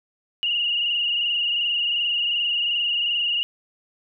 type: tone with frequency modulation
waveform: sine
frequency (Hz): 2853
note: F7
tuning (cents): +36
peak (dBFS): -20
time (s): 0.43-3.43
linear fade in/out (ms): 0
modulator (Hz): 22.7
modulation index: 3.4
effects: none